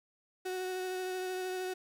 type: tone with vibrato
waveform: 35% pulse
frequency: 370 Hz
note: F#4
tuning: in tune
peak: -33 dBFS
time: 0.45-1.74 s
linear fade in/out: 10 ms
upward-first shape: triangle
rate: 13 Hz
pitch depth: 18 cents each way
effects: 11-bit